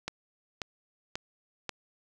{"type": "click train", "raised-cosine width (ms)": 0.2, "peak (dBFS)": -16, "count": 4, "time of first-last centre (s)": [0.08, 1.693], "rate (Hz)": 1.86, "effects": []}